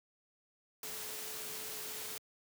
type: tone in noise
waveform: sine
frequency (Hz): 432.3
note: A4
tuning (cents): -31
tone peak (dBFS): -54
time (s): 0.83-2.18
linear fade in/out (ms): 2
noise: white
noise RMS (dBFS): -43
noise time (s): 0.83-2.18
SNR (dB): -14
effects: high-pass 100 Hz 12 dB/octave